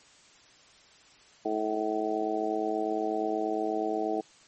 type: harmonic tone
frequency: 108.4 Hz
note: A2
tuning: 25 cents flat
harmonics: 2 / 3 / 4 / 5 / 6 / 7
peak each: -41 / -32 / -32 / -42 / -34 / -33 dBFS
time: 1.45-4.21 s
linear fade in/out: 5 ms
effects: white hiss -57 dBFS RMS until 4.47 s + MP3 32 kbps